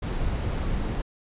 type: noise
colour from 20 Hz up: brown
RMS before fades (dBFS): -27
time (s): 0.02-1.02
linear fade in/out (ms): 10
effects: resampled to 8000 Hz